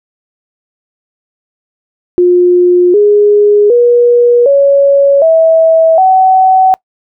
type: tone with pitch steps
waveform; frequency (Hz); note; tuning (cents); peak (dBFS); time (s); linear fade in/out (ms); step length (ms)
sine; 356.2 / 413.9 / 481 / 558.9 / 649.5 / 754.8; F4 / G#4 / B4 / C#5 / E5 / F#5; +34 / -6 / -46 / +14 / -26 / +34; -3; 2.18-6.74; 0; 760
effects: noise-tail reverb RT60 0.1 s tail -26 dB re dry